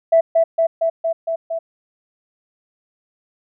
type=tone with echo; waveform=sine; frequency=659.3 Hz; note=E5; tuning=in tune; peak=-8 dBFS; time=0.12-0.21 s; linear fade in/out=10 ms; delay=230 ms; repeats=6; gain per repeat=-2 dB; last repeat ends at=1.59 s; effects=tanh soft clip ceiling -4 dBFS